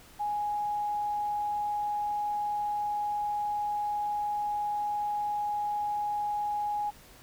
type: tone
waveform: sine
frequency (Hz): 830.6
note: G#5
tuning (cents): 0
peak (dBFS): -28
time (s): 0.19-6.91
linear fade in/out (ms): 20
effects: pink hiss -54 dBFS RMS until 7.22 s